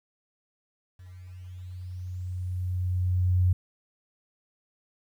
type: tone with level ramp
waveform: sine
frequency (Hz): 90.9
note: F#2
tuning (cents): -30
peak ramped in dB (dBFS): -44 to -18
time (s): 0.99-3.53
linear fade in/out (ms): 5
effects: 10-bit